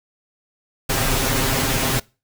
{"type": "noise with comb filter", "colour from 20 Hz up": "pink", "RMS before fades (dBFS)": -20, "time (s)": [0.89, 2], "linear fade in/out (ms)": 10, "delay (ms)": 7.5, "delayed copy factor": 0.75, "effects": ["noise-tail reverb RT60 0.3 s tail -23 dB re dry"]}